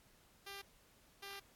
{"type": "tone bursts at uneven times", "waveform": "5% pulse", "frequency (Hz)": 397, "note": "G4", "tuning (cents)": 22, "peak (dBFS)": -36, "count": 2, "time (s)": [[0.46, 0.62], [1.22, 1.4]], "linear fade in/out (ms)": 10, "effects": ["pink hiss -68 dBFS RMS until 1.55 s", "AAC 64 kbps"]}